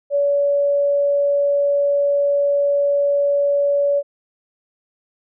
sine tone, 569 Hz, C#5, 45 cents sharp, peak -14 dBFS, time 0.1-4.03 s, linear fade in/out 50 ms, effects none

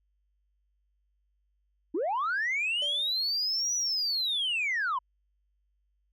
sine linear two-way sweep, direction up then down, 277.2 to 5940 to 956 Hz, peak -25 dBFS, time 1.94-4.99 s, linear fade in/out 10 ms, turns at 3.75 s
sine tone with exponential decay, 581 Hz, D5, 19 cents flat, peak -34 dBFS, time 2.82-3.28 s, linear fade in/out 2 ms, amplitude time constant 99 ms
effects tanh soft clip ceiling -24 dBFS + added 50 Hz sine -70 dBFS peak until 6.12 s

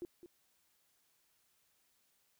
sine tone with echo, 350 Hz, F4, 4 cents sharp, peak -39 dBFS, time 0.02-0.05 s, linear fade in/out 0 ms, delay 210 ms, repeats 1, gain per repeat -11 dB, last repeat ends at 0.26 s, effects white hiss -75 dBFS RMS until 2.39 s

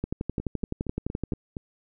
two click trains, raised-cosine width 3 ms, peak -20 / -15 dBFS, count 6 / 16, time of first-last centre 0.4-1.568 / 0.04-1.322 s, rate 4.28 / 11.7 Hz, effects none

